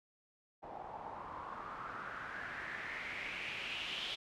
white noise with low-pass filter sweep, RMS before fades -44 dBFS, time 0.62-4.16 s, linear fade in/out 20 ms, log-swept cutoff 760 to 3300 Hz, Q 4.5, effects none

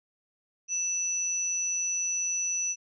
sine tone pair together, 2643 / 5938 Hz, E7 / F#8, +4 / +5 cents, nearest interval octave + major second, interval 1401 cents, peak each -38 / -27 dBFS, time 0.68-2.76 s, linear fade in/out 50 ms, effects none

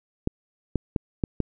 clicks, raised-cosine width 3 ms, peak -10 dBFS, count 5, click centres 0.274 / 0.757 / 0.962 / 1.238 / 1.403 s, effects none

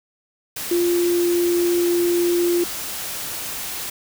sine tone in noise, 348.2 Hz, F4, 5 cents flat, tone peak -16 dBFS, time 0.71-2.64 s, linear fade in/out 5 ms, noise white, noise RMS -29 dBFS, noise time 0.56-3.9 s, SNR +10 dB, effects none

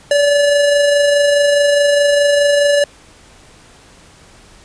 square tone with amplitude modulation, 576 Hz, D5, 34 cents flat, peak -9 dBFS, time 0.11-2.84 s, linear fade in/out 2 ms, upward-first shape sine, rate 24.8 Hz, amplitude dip 30%, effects pink hiss -44 dBFS RMS until 4.64 s + resampled to 22050 Hz

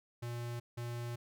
square tone bursts at uneven times, 119.3 Hz, A#2, 41 cents sharp, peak -39 dBFS, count 2, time 0.22-0.6 / 0.77-1.16 s, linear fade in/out 10 ms, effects none

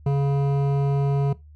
sine tone with hard clipping, 140 Hz, C#3, 18 cents sharp, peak -20 dBFS, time 0.06-1.33 s, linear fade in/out 5 ms, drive 12 dB, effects noise-tail reverb RT60 0.2 s tail -19 dB re dry + added 75 Hz sine -44 dBFS peak until 1.55 s

